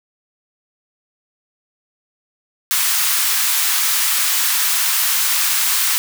white high-pass noise, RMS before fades -17 dBFS, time 2.71-5.98 s, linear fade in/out 0 ms, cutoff 1000 Hz, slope 24 dB/octave, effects none

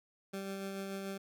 20% pulse tone with tremolo, 195.1 Hz, G3, 8 cents flat, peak -33 dBFS, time 0.33-1.18 s, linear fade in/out 10 ms, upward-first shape sine, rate 6.9 Hz, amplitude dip 25%, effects none

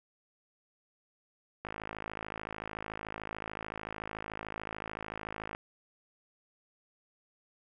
click train, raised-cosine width 0.5 ms, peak -23 dBFS, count 210, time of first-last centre 1.65-5.549 s, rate 53.6 Hz, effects none

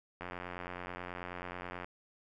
click train, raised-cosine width 0.5 ms, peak -26 dBFS, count 147, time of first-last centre 0.21-1.845 s, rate 89.3 Hz, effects none

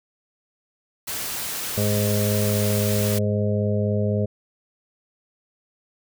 white noise, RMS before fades -29 dBFS, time 1.07-3.19 s, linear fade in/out 10 ms
harmonic tone, 103.8 Hz, G#2, in tune, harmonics 1 / 2 / 4 / 5 / 6, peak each -22 / -25 / -28 / -29 / -30 dBFS, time 1.77-4.26 s, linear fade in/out 10 ms
effects none

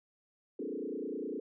sine tone with frequency modulation, 355 Hz, F4, 28 cents sharp, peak -35 dBFS, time 0.59-1.4 s, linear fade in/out 5 ms, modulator 29.8 Hz, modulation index 3.6, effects none

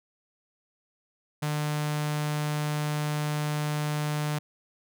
sawtooth tone with notch filter, 150 Hz, D3, 37 cents sharp, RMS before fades -29 dBFS, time 1.42-4.39 s, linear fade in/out 10 ms, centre 360 Hz, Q 1.4, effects none

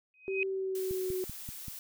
sine tone with exponential growth, 2515 Hz, D#7, 18 cents sharp, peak -26 dBFS, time 0.14-0.43 s, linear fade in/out 1 ms, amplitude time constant 63 ms
sine tone with pitch glide, 385.3 to 371.1 Hz, G4 to F#4, -30 to +5 cents, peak -31 dBFS, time 0.28-1.24 s, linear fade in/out 0 ms, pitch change -65 cents, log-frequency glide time 0.47-1.1 s
blue noise, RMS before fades -44 dBFS, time 0.75-1.79 s, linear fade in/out 2 ms
click train, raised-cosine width 5 ms, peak -30 dBFS, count 5, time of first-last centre 0.91-1.682 s, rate 5.18 Hz
effects none

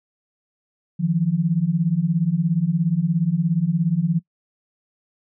sine beating tone pair, 156.7 / 173.7 Hz, D#3 / F3, +13 / -9 cents, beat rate 17 Hz, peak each -21 / -19 dBFS, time 0.99-4.2 s, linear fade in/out 20 ms, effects noise-tail reverb RT60 0.1 s tail -23 dB re dry

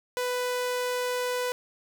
sawtooth tone, 496.4 Hz, B4, 9 cents sharp, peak -23 dBFS, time 0.17-1.52 s, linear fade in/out 0 ms, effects none

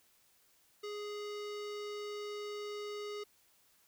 square tone with low-pass filter, 415.3 Hz, G#4, in tune, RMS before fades -42 dBFS, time 0.83-3.24 s, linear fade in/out 10 ms, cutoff 5000 Hz, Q 1.7, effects white hiss -69 dBFS RMS until 3.87 s

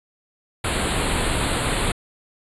pink band-stop noise, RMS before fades -22 dBFS, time 0.64-1.92 s, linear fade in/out 5 ms, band 4400 to 7500 Hz, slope 96 dB/octave, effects resampled to 24000 Hz

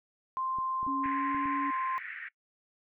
sine tone, 1046.5 Hz, C6, in tune, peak -30 dBFS, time 0.37-1.98 s, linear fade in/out 0 ms
clicks, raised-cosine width 3 ms, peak -35 dBFS, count 6, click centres 0.586 / 0.83 / 0.866 / 1.059 / 1.347 / 1.457 s
sine tone with pitch glide, 276.3 to 281.8 Hz, C#4 to C#4, -6 to +29 cents, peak -33 dBFS, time 0.87-1.71 s, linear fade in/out 10 ms, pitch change +35 cents, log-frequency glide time 1.08-1.36 s
white band-pass noise, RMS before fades -42 dBFS, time 1.03-2.29 s, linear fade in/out 10 ms, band 1600 to 2100 Hz, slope 48 dB/octave
effects noise-tail reverb RT60 0.1 s tail -22 dB re dry

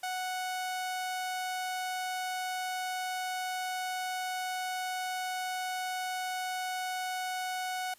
sawtooth tone, 739 Hz, F#5, 2 cents flat, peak -29 dBFS, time 0.03-7.94 s, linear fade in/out 5 ms, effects white hiss -60 dBFS RMS until 7.98 s + resampled to 32000 Hz

